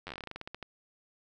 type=slowing click train; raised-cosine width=0.3 ms; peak=-24 dBFS; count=17; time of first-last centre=0.07-0.627 s; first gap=10 ms; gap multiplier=1.15; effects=none